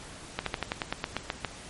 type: slowing click train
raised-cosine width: 0.3 ms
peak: -12 dBFS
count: 11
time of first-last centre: 0.39-1.448 s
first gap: 73 ms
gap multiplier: 1.08
effects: pink hiss -45 dBFS RMS until 1.69 s + MP3 48 kbps